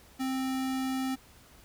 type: tone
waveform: square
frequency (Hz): 262.6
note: C4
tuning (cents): +6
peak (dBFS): -30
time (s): 0.19-1.16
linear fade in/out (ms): 20
effects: added 64 Hz sine -64 dBFS peak until 1.64 s + pink hiss -57 dBFS RMS until 1.64 s